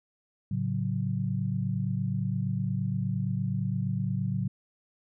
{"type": "chord", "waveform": "sine", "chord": "F# minor", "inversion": "first", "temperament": "equal", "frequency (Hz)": [110, 138.59, 185], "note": ["A2", "C#3", "F#3"], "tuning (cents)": [0, 0, 0], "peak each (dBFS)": -31, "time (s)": [0.51, 4.48], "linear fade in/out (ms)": 5, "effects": []}